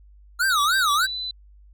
square tone with vibrato, 1342 Hz, E6, 31 cents sharp, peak -19 dBFS, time 0.39-1.07 s, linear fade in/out 20 ms, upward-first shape sine, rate 3.3 Hz, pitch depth 280 cents each way
sine tone with pitch glide, 3805 to 4006 Hz, A#7 to B7, +35 to +24 cents, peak -27 dBFS, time 0.5-1.31 s, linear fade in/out 2 ms, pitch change +89 cents, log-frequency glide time 0.85-1.17 s
effects added 50 Hz sine -47 dBFS peak until 1.73 s

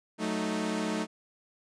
sawtooth chord, D# diminished, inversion first, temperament equal, 185 / 220 / 311.1 Hz, F#3 / A3 / D#4, 0 / 0 / 0 cents, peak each -32 / -28 / -30 dBFS, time 0.18-1.07 s, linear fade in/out 50 ms, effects resampled to 22050 Hz

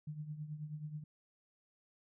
sine tone with tremolo, 151.4 Hz, D#3, 47 cents flat, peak -38 dBFS, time 0.07-1.04 s, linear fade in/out 5 ms, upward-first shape triangle, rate 9.3 Hz, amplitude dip 75%, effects none

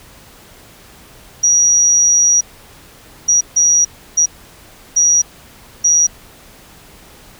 sine tone bursts at uneven times, 5770 Hz, F#8, 44 cents flat, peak -8 dBFS, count 6, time 1.43-2.41 / 3.28-3.41 / 3.56-3.85 / 4.17-4.26 / 4.96-5.22 / 5.84-6.07 s, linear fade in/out 10 ms, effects pink hiss -42 dBFS RMS until 7.39 s

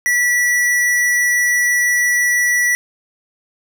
sine tone with hard clipping, 1951 Hz, B6, 22 cents flat, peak -14 dBFS, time 0.06-2.75 s, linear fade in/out 0 ms, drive 15 dB, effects none

